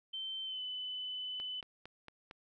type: tone with pitch glide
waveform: sine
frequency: 3100 to 3010 Hz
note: G7 to F#7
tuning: -20 to +29 cents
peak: -38 dBFS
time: 0.13-1.61 s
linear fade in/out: 10 ms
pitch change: -51 cents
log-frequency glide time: 0.44-0.62 s
type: click train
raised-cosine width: 0.3 ms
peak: -32 dBFS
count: 5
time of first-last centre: 1.4-2.311 s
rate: 4.39 Hz
effects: none